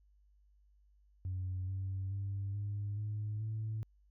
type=tone with pitch steps; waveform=sine; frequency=92.5 / 95.65 / 98.91 / 102.28 / 105.76 / 109.37 Hz; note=F#2 / G2 / G2 / G#2 / G#2 / A2; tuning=0 / -42 / +16 / -26 / +32 / -10 cents; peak=-34 dBFS; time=1.25-3.83 s; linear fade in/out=0 ms; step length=430 ms; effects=tanh soft clip ceiling -32 dBFS + added 50 Hz sine -64 dBFS peak until 4.1 s